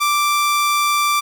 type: tone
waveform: sawtooth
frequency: 1174.7 Hz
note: D6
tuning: in tune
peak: -11 dBFS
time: 0-1.21 s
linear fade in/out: 20 ms
effects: none